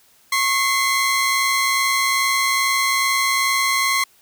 sawtooth tone pair together, 1091.2 / 2060 Hz, C#6 / C7, -28 / -28 cents, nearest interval major seventh, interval 1100 cents, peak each -16 dBFS, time 0.32-4.04 s, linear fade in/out 5 ms, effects white hiss -55 dBFS RMS until 4.21 s

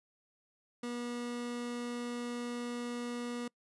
30% pulse tone, 241.1 Hz, B3, 41 cents flat, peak -34 dBFS, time 0.83-3.48 s, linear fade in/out 5 ms, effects noise-tail reverb RT60 0.1 s tail -25 dB re dry + resampled to 24000 Hz

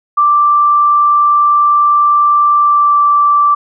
sine tone with pitch glide, 1175 to 1167.6 Hz, D6 to D6, +1 to -10 cents, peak -6 dBFS, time 0.17-3.55 s, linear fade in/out 10 ms, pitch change -11 cents, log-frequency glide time 2.59-2.98 s, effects none

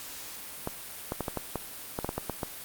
clicks, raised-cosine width 1 ms, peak -16 dBFS, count 12, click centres 0.674 / 1.121 / 1.207 / 1.282 / 1.373 / 1.557 / 1.989 / 2.046 / 2.091 / 2.18 / 2.297 / 2.432 s, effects white hiss -42 dBFS RMS until 2.64 s + Opus 48 kbps

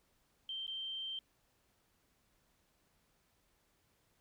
sine tone with dropouts, 3136 Hz, G7, in tune, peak -39 dBFS, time 0.49-1.19 s, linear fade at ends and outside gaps 2 ms, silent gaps 0.666-0.678 s, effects pink hiss -75 dBFS RMS until 4.2 s

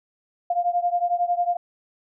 sine beating tone pair, 698.5 / 709.5 Hz, F5 / F5, 0 / +27 cents, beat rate 11 Hz, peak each -22 / -24 dBFS, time 0.5-1.57 s, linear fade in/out 5 ms, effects none

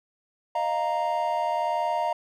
triangle chord, Eb suspended second, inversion none, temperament equal with one note detuned, 617.2 / 698.5 / 932.3 Hz, Eb5 / F5 / Bb5, -14 / 0 / 0 cents, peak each -28 / -26 / -25 dBFS, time 0.55-2.13 s, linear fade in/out 5 ms, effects none

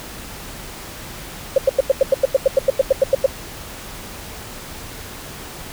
sine tone bursts, 537 Hz, C5, 45 cents sharp, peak -8 dBFS, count 16, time 1.56-3.262 s, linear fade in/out 5 ms, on 22 ms, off 90 ms, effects pink hiss -34 dBFS RMS until 5.72 s

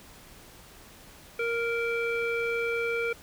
square tone with low-pass filter, 466.2 Hz, A#4, in tune, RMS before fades -29 dBFS, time 1.39-3.13 s, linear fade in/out 5 ms, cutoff 2100 Hz, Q 7.6, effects pink hiss -51 dBFS RMS until 3.22 s

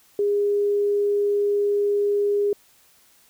sine tone, 408.3 Hz, G#4, 29 cents flat, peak -18 dBFS, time 0.19-2.53 s, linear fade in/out 2 ms, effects white hiss -57 dBFS RMS until 3.29 s

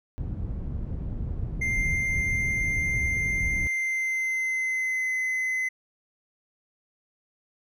white low-pass noise, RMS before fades -31 dBFS, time 0.18-3.67 s, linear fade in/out 0 ms, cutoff 100 Hz, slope 12 dB/octave
triangle tone with pitch glide, 2097 to 2041 Hz, C7 to C7, +3 to -44 cents, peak -23 dBFS, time 1.61-5.69 s, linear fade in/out 10 ms, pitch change -47 cents, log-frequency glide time 3.51-5.14 s
effects none

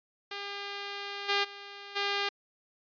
5% pulse tone with level steps, 402.3 Hz, G4, 45 cents sharp, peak -25 / -14 / -32 / -17 dBFS, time 0.31-2.29 s, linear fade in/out 5 ms, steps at 1.28 / 1.43 / 1.95 s, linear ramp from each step 20 ms, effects resampled to 11025 Hz

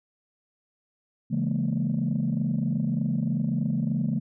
sine chord, A# half-diminished seventh, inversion first, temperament just, 139.85 / 167.82 / 209.8 / 233.1 Hz, C#3 / E3 / G#3 / A#3, +16 / +31 / +18 / 0 cents, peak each -28 dBFS, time 1.3-4.2 s, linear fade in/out 20 ms, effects tanh soft clip ceiling -17 dBFS

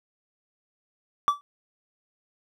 triangle tone with exponential decay, 1157 Hz, D6, 26 cents flat, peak -12 dBFS, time 1.28-1.41 s, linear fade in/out 0 ms, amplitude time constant 27 ms, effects none

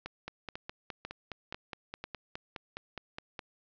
two click trains, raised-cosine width 0.3 ms, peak -23 / -23 dBFS, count 16 / 5, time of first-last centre 0.28-3.392 / 0.06-2.04 s, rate 4.82 / 2.02 Hz, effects resampled to 16000 Hz + 10-bit

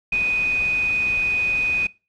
sine tone in noise, 2489 Hz, D#7, in tune, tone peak -18 dBFS, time 0.12-1.87 s, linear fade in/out 5 ms, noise pink, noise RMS -36 dBFS, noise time 0.12-1.87 s, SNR +15 dB, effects noise-tail reverb RT60 0.3 s tail -21 dB re dry + low-pass 5000 Hz 12 dB/octave

